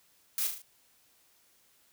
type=noise with echo; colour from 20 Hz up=blue; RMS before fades=-31 dBFS; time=0.38-0.47 s; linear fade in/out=0 ms; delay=37 ms; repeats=4; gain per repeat=-5 dB; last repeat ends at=0.618 s; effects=white hiss -66 dBFS RMS until 1.92 s